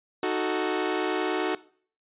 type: chord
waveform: sawtooth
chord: D# diminished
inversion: none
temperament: equal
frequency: 311.1 / 370 / 440 Hz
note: D#4 / F#4 / A4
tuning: 0 / 0 / 0 cents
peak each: -27 / -23 / -27 dBFS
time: 0.23-1.55 s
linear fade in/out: 2 ms
effects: noise-tail reverb RT60 0.5 s tail -20 dB re dry + resampled to 8000 Hz